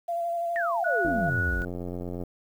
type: tone with vibrato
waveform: sine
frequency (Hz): 684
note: F5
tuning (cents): -36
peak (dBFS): -26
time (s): 0.08-1.3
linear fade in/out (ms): 10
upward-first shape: sine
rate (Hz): 12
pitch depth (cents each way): 19
type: exponential sweep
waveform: sine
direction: down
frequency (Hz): 1901 to 46.51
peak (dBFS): -27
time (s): 0.56-1.62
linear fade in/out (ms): 0
type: tone with tremolo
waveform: sine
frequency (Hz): 1466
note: F#6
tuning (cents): -16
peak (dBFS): -25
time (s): 0.84-1.65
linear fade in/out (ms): 5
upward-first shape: sine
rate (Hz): 2.2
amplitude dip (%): 50
type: click train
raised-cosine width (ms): 2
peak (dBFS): -22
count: 106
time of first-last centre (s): 1.05-2.236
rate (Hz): 88.5
effects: 9-bit